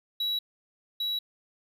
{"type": "tone pair in turn", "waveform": "triangle", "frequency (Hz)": [3900, 3900], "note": ["B7", "B7"], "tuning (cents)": [-23, -23], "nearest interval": "unison", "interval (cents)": 0, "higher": "neither", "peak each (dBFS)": [-25, -26], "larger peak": "first", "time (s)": [[0.2, 0.39], [1, 1.19]], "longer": "neither", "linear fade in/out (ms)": 5, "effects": []}